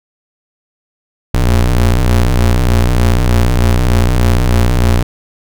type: ring-modulated tone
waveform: 40% pulse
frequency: 60.9 Hz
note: B1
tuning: 24 cents flat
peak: -4 dBFS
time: 1.34-5.03 s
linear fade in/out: 5 ms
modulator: 28.8 Hz
effects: none